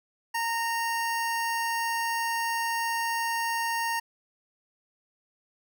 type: tone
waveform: 25% pulse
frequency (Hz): 923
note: A#5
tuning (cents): -17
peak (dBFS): -23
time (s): 0.34-4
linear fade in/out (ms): 10
effects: none